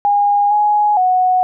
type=tone with pitch steps; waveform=sine; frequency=816 / 835 / 737 Hz; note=G#5 / G#5 / F#5; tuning=-31 / +9 / -7 cents; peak=-10 dBFS; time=0.05-1.43 s; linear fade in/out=0 ms; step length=460 ms; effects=none